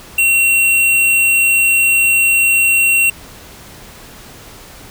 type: tone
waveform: square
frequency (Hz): 2733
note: F7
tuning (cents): -38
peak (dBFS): -10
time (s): 0.18-3.1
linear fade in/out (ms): 5
effects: pink hiss -37 dBFS RMS until 4.9 s